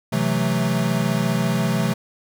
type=chord; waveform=square; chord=F# half-diminished seventh; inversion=second; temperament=equal; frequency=130.81 / 164.81 / 185 / 220 Hz; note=C3 / E3 / F#3 / A3; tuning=0 / 0 / 0 / 0 cents; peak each=-25 dBFS; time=0.12-1.94 s; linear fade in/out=10 ms; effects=none